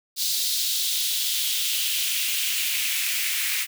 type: noise with high-pass filter sweep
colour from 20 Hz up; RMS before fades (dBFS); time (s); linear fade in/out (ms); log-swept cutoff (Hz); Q
white; -25; 0.16-3.67; 50; 4200 to 2100; 2.7
effects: none